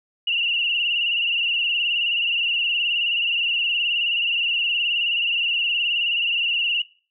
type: tone with vibrato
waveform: sine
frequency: 2807 Hz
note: F7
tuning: 8 cents sharp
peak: -19 dBFS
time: 0.27-6.82 s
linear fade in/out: 5 ms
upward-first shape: sine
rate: 19 Hz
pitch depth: 67 cents each way
effects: noise-tail reverb RT60 0.4 s tail -21 dB re dry